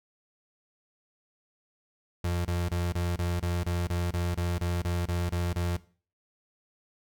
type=tone bursts; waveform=35% pulse; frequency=87.31 Hz; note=F2; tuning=in tune; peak=-25 dBFS; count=15; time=2.24-5.768 s; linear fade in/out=5 ms; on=210 ms; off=27 ms; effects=noise-tail reverb RT60 0.4 s tail -18 dB re dry